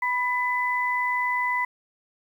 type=tone pair together; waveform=sine; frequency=987.8 / 2004 Hz; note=B5 / B6; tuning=0 / +25 cents; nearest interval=octave; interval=1225 cents; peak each=-25 dBFS; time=0.02-1.65 s; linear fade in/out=5 ms; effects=9-bit